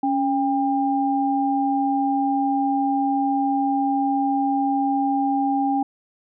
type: tone pair together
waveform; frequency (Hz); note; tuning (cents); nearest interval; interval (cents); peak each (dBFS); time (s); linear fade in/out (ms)
sine; 277.6 / 798.9; C#4 / G5; +3 / +33; octave + tritone; 1830; -21; 0.03-5.83; 5
effects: none